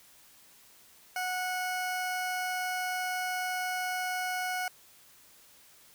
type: tone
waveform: 20% pulse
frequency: 734 Hz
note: F#5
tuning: 14 cents flat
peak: -26 dBFS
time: 1.16-4.68 s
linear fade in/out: 2 ms
effects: white hiss -58 dBFS RMS until 5.94 s